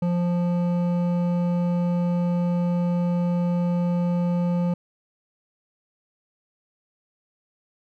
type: tone with hard clipping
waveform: triangle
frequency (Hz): 175.1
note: F3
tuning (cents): +5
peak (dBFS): -22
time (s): 0.02-4.74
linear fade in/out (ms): 5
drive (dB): 14
effects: none